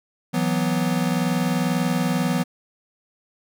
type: chord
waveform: square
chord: E suspended second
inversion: none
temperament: equal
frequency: 164.81 / 185 / 246.9 Hz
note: E3 / F#3 / B3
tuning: 0 / 0 / 0 cents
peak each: -25 dBFS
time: 0.33-2.44 s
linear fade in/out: 20 ms
effects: none